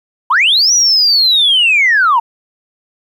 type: linear two-way sweep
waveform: sine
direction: up then down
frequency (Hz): 880 to 5920 to 880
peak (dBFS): -6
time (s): 0.3-2.2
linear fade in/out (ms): 10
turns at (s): 0.73
effects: tanh soft clip ceiling -3 dBFS + 8-bit